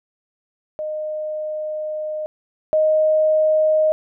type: tone pair in turn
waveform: sine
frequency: 615 / 621.8 Hz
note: D#5 / D#5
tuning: -20 / -1 cents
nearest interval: unison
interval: 19 cents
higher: second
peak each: -23 / -13 dBFS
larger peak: second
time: 0.79-2.26 / 2.73-3.92 s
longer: first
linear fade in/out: 0 ms
effects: none